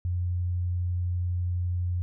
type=tone; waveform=sine; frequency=88.8 Hz; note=F2; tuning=29 cents sharp; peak=-25 dBFS; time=0.05-2.02 s; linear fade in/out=0 ms; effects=none